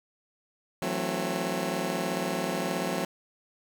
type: chord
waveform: 15% pulse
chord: F# half-diminished seventh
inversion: third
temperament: just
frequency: 166.5 / 185 / 222 / 266.4 Hz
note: E3 / F#3 / A3 / C4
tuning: +18 / 0 / +16 / +31 cents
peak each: -29 / -26 / -29 / -28 dBFS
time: 0.82-3.05 s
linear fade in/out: 2 ms
effects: none